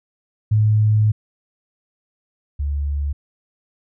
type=tone pair in turn; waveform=sine; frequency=107.3 / 71.61 Hz; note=A2 / D2; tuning=-43 / -43 cents; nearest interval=perfect fifth; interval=700 cents; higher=first; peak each=-12 / -19 dBFS; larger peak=first; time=0.51-1.12 / 2.59-3.13 s; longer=first; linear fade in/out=10 ms; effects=none

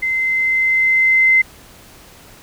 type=tone with level ramp; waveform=sine; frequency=2068 Hz; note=C7; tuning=21 cents flat; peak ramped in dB=-16 to -8 dBFS; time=0.02-1.42 s; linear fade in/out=10 ms; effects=pink hiss -43 dBFS RMS until 2.42 s

